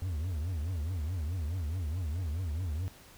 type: tone with vibrato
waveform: triangle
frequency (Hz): 83.2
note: E2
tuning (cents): +17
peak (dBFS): -29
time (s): 0.02-2.88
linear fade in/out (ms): 0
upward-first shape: triangle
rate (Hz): 4.7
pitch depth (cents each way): 280
effects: pink hiss -55 dBFS RMS until 3.17 s